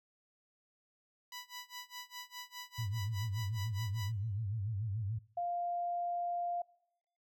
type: tone with tremolo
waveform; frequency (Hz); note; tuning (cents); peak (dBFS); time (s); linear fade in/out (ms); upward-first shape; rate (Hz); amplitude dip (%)
10% pulse; 987.8; B5; 0; -34; 1.32-4.12; 2; sine; 4.9; 95
type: tone with vibrato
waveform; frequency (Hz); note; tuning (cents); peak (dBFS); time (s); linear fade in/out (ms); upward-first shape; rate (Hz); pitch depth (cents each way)
sine; 105.2; G#2; +23; -34; 2.78-5.19; 10; sine; 6.9; 160
type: tone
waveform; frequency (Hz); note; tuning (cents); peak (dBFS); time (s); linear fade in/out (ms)
sine; 698.5; F5; 0; -33; 5.37-6.62; 5
effects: noise-tail reverb RT60 0.9 s tail -25 dB re dry